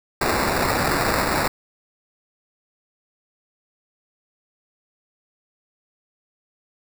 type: noise with sample-and-hold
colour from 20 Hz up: blue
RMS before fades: -21 dBFS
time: 0.21-1.48 s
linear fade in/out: 5 ms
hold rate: 3150 Hz
effects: none